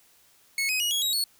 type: tone with pitch steps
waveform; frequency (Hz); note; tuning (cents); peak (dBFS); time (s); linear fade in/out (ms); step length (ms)
sawtooth; 2195 / 2521 / 2896 / 3327 / 3822 / 4390; C#7 / D#7 / F#7 / G#7 / A#7 / C#8; -18 / +22 / -38 / +2 / +43 / -18; -21; 0.58-1.24; 2; 110
effects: white hiss -60 dBFS RMS until 1.39 s

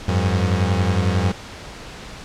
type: beating tone pair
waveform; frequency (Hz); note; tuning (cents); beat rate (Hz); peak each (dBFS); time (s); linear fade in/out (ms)
30% pulse; 89.7 / 100.7; F2 / G2; +47 / +47; 11; -16 / -18; 0.08-1.32; 5
effects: pink hiss -36 dBFS RMS until 2.24 s + low-pass 6000 Hz 12 dB/octave

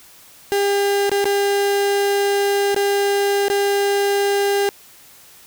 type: tone with dropouts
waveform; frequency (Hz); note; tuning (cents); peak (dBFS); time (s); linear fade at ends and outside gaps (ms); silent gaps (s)
35% pulse; 401.5; G4; +41; -14; 0.52-4.69; 0; 1.095-1.116 / 1.243-1.255 / 2.745-2.763 / 3.483-3.5
effects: white hiss -46 dBFS RMS until 5.46 s

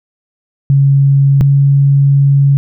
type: tone pair in turn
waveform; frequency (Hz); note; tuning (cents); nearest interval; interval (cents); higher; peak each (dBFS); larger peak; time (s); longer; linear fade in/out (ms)
sine; 138.59 / 139.55; C#3 / C#3; 0 / +12; unison; 12; second; -5; neither; 0.7-1.41 / 1.41-2.57; second; 0
effects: none

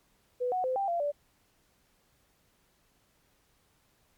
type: tone with pitch steps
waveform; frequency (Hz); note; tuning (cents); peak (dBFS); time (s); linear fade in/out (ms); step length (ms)
sine; 496 / 737 / 514 / 789 / 687 / 581; B4 / F#5 / C5 / G5 / F5 / D5; +7 / -7 / -31 / +11 / -29 / -19; -27; 0.4-1.12; 20; 120
effects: pink hiss -69 dBFS RMS until 4.17 s + MP3 96 kbps

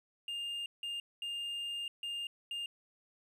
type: tone bursts at uneven times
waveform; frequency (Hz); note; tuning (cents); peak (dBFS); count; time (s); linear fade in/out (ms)
triangle; 2812; F7; +11; -35; 5; 0.28-0.66 / 0.83-1 / 1.22-1.88 / 2.03-2.27 / 2.51-2.66; 2
effects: resampled to 32000 Hz

